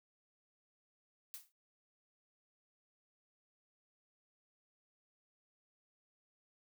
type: noise with exponential decay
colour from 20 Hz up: blue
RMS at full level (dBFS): -44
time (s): 1.34-1.52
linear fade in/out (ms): 0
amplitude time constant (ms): 37
effects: noise-tail reverb RT60 0.1 s tail -17 dB re dry